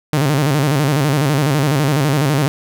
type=tone with vibrato; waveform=sawtooth; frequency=143.4 Hz; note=D3; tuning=41 cents flat; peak=-9 dBFS; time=0.13-2.48 s; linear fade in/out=0 ms; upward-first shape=square; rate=12 Hz; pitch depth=110 cents each way; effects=none